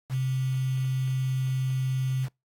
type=tone with quantisation; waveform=sine; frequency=130.81 Hz; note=C3; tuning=in tune; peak=-24 dBFS; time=0.09-2.29 s; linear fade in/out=50 ms; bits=7; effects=noise-tail reverb RT60 0.2 s tail -26 dB re dry + AAC 64 kbps